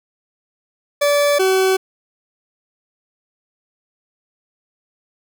40% pulse tone pair in turn, 578 / 379.2 Hz, D5 / F#4, -28 / +43 cents, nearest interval perfect fifth, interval 729 cents, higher first, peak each -12 dBFS, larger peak neither, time 1.01-1.39 / 1.39-1.77 s, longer neither, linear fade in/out 10 ms, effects none

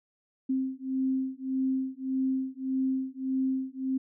sine beating tone pair, 262.4 / 264.1 Hz, C4 / C4, +5 / +16 cents, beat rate 1.7 Hz, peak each -30 dBFS, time 0.49-3.98 s, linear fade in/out 10 ms, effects none

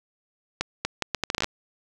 accelerating click train, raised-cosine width 0.2 ms, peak -7 dBFS, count 12, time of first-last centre 0.61-1.444 s, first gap 240 ms, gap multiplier 0.72, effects 7-bit

